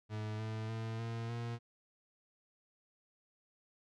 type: tone with pitch steps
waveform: 40% pulse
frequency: 107.4 / 109.85 / 112.35 / 114.91 / 117.53 Hz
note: A2 / A2 / A2 / A#2 / A#2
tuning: -41 / -2 / +37 / -24 / +15 cents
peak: -37 dBFS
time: 0.09-1.59 s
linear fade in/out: 50 ms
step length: 300 ms
effects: low-pass 5000 Hz 12 dB/octave